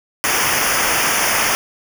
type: noise with comb filter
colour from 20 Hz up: pink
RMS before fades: -17 dBFS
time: 0.24-1.55 s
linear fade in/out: 0 ms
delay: 0.25 ms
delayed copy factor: -0.9
effects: none